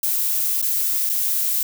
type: noise with dropouts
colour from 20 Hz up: violet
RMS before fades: -21 dBFS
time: 0.03-1.63 s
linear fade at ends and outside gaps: 2 ms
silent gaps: 0.616-0.625 / 1.093-1.097 s
effects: none